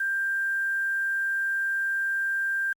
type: tone with quantisation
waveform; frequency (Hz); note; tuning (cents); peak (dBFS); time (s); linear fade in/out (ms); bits
sine; 1585; G6; +19; -24; 0-2.73; 5; 8
effects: Opus 48 kbps